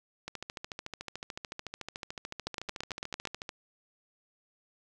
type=two click trains; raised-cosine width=0.2 ms; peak=-21 / -17 dBFS; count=45 / 8; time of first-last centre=0.28-3.492 / 2.47-3.253 s; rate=13.7 / 8.94 Hz; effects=none